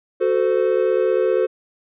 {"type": "chord", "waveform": "triangle", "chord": "F# diminished", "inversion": "none", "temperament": "equal with one note detuned", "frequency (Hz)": [370, 440, 515.2], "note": ["F#4", "A4", "C5"], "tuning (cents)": [0, 0, -27], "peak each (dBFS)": -18, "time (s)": [0.2, 1.47], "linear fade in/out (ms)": 20, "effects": ["resampled to 8000 Hz"]}